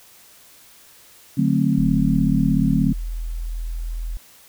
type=chord; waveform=sine; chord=D dominant seventh; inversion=none; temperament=just; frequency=146.83 / 183.54 / 220.2 / 264.3 Hz; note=D3 / F#3 / A3 / C4; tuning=0 / -14 / +2 / +18 cents; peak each=-21 dBFS; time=1.37-2.93 s; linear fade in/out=10 ms
type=tone; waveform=sine; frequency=41.2 Hz; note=E1; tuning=in tune; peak=-24 dBFS; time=1.78-4.17 s; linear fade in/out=0 ms
effects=white hiss -49 dBFS RMS until 4.48 s